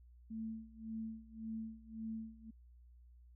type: tone with tremolo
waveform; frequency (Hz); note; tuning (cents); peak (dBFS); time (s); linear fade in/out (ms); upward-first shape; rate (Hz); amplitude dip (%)
sine; 222.4; A3; +19; -39; 0.3-2.51; 10; sine; 1.8; 90
effects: added 60 Hz sine -58 dBFS peak until 3.35 s